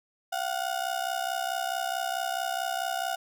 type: ring-modulated tone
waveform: 35% pulse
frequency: 725 Hz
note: F#5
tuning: 35 cents flat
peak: -24 dBFS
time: 0.32-3.16 s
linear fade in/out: 10 ms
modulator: 32.3 Hz
effects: none